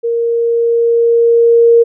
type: tone with level ramp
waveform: sine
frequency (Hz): 466.2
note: A#4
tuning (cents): 0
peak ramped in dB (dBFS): -12 to -3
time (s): 0.03-1.84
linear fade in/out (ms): 20
effects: none

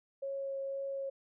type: tone with vibrato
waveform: sine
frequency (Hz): 547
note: C#5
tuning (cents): -23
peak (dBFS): -35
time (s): 0.22-1.1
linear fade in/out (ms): 10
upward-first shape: triangle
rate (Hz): 2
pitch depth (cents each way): 9
effects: none

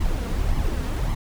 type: noise with flanger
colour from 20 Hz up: brown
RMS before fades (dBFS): -23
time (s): 0-1.15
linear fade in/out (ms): 10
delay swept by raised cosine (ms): 0.95 to 4.35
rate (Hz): 1.8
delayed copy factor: +0.6
effects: none

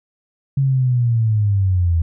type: linear sweep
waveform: sine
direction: down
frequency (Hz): 138.59 to 81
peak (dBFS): -13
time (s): 0.57-2.02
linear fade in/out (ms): 5
effects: none

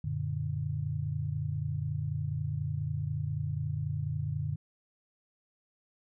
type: chord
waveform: sine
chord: Gb augmented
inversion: none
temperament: equal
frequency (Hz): 92.5 / 116.54 / 146.83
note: Gb2 / Bb2 / D3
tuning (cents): 0 / 0 / 0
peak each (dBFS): -36 / -36 / -33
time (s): 0.04-4.56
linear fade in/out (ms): 5
effects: none

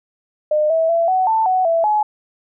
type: tone with pitch steps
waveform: sine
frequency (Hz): 607 / 650 / 671 / 748 / 887 / 744 / 664 / 847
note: D#5 / E5 / E5 / F#5 / A5 / F#5 / E5 / G#5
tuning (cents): -43 / -24 / +31 / +19 / +14 / +9 / +12 / +34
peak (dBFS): -13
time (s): 0.51-2.03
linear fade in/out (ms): 5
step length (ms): 190
effects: none

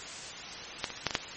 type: clicks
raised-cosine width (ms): 0.2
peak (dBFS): -11 / -20 / -26 / -8 / -14 / -7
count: 6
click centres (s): 0.842 / 0.903 / 0.975 / 1.067 / 1.108 / 1.152
effects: white hiss -41 dBFS RMS until 1.36 s + MP3 32 kbps

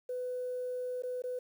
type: tone with dropouts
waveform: sine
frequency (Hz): 500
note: B4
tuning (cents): +21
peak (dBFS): -33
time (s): 0.09-1.39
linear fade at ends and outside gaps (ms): 5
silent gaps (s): 1.023-1.034 / 1.221-1.238
effects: tanh soft clip ceiling -29 dBFS + 10-bit

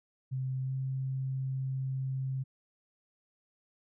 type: tone with pitch glide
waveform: sine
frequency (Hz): 130.81 to 132.56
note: C3 to C3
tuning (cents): 0 to +23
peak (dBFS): -31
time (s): 0.31-2.44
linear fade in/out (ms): 20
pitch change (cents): +23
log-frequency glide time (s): 0.63-0.72
effects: none

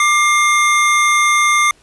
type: tone pair together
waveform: square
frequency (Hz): 1189 / 2119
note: D6 / C7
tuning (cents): +21 / +21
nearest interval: minor seventh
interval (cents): 1000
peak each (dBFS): -14 / -14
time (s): 0-1.71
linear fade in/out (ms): 2
effects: pink hiss -51 dBFS RMS until 1.82 s + resampled to 24000 Hz

